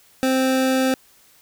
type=tone; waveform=25% pulse; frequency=261.6 Hz; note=C4; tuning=in tune; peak=-13 dBFS; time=0.23-0.94 s; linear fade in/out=0 ms; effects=white hiss -54 dBFS RMS until 1.41 s